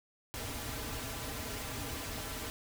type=noise with comb filter; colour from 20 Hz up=pink; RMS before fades=-40 dBFS; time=0.34-2.5 s; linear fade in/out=0 ms; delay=5.5 ms; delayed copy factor=-0.75; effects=none